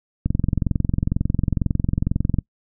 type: click train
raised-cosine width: 5 ms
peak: -7 dBFS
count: 48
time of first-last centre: 0.26-2.387 s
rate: 22.1 Hz
effects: noise-tail reverb RT60 0.1 s tail -24 dB re dry